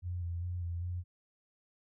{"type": "tone with vibrato", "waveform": "sine", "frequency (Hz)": 87.31, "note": "F2", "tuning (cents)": 0, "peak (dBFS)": -34, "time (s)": [0.02, 1.04], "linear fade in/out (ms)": 50, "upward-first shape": "square", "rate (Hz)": 2.5, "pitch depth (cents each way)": 30, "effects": []}